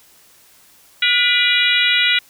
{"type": "harmonic tone with a mistuned harmonic", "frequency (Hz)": 480.8, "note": "B4", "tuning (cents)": -46, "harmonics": [3, 4, 5, 6, 7, 8], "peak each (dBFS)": [-21, -19, -19, -20, -20, -20], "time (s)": [1.02, 2.19], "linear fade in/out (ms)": 5, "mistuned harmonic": 4, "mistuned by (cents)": 62, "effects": ["white hiss -50 dBFS RMS until 2.29 s"]}